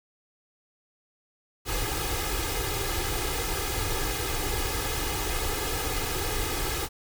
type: noise with comb filter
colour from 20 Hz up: pink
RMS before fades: -29 dBFS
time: 1.65-6.89 s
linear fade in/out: 50 ms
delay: 2.4 ms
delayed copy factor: +0.8
effects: none